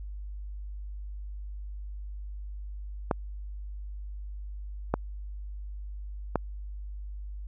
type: clicks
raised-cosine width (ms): 1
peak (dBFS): -10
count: 3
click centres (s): 3.112 / 4.94 / 6.357
effects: added 50 Hz sine -36 dBFS peak until 7.47 s